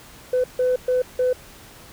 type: tone bursts at uneven times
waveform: sine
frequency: 504 Hz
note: B4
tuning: 35 cents sharp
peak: -15 dBFS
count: 4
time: 0.33-0.44 / 0.59-0.76 / 0.88-1.02 / 1.19-1.33 s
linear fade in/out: 5 ms
effects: tanh soft clip ceiling -14 dBFS + pink hiss -45 dBFS RMS until 1.92 s

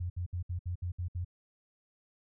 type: tone bursts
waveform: sine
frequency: 88.6 Hz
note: F2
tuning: 25 cents sharp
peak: -32 dBFS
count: 8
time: 0-1.248 s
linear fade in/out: 10 ms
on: 100 ms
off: 64 ms
effects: none

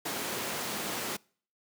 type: high-pass noise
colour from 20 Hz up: pink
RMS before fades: -35 dBFS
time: 0.05-1.17 s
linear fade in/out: 10 ms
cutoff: 230 Hz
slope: 12 dB/octave
effects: noise-tail reverb RT60 0.5 s tail -26 dB re dry

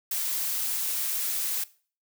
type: noise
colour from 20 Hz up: blue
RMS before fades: -29 dBFS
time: 0.11-1.64 s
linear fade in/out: 5 ms
effects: noise-tail reverb RT60 0.4 s tail -19 dB re dry

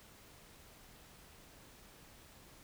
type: silence
effects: pink hiss -59 dBFS RMS until 2.63 s

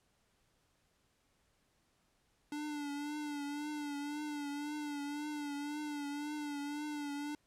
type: tone with vibrato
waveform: square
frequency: 292.9 Hz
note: D4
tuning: 5 cents flat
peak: -39 dBFS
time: 2.52-7.35 s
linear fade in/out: 2 ms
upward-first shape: triangle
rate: 1.9 Hz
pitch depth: 52 cents each way
effects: pink hiss -75 dBFS RMS until 7.46 s + low-pass 11000 Hz 12 dB/octave

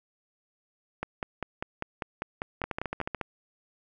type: two click trains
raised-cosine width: 0.5 ms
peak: -16 / -16 dBFS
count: 12 / 8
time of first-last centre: 1.03-3.213 / 2.64-3.147 s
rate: 5.04 / 13.8 Hz
effects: none

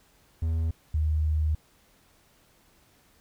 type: tone pair in turn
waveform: triangle / sine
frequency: 81.2 / 77.24 Hz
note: E2 / D#2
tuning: -26 / -12 cents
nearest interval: minor second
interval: 86 cents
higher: first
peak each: -22 dBFS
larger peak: neither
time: 0.42-0.71 / 0.94-1.55 s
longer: second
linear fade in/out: 5 ms
effects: pink hiss -62 dBFS RMS until 3.2 s

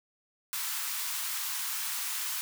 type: high-pass noise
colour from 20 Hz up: white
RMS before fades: -34 dBFS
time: 0.53-2.41 s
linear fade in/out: 0 ms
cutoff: 880 Hz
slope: 48 dB/octave
effects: none

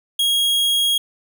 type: tone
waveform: 45% pulse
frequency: 3285 Hz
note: G#7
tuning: 20 cents flat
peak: -15 dBFS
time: 0.19-0.98 s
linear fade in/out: 5 ms
effects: none

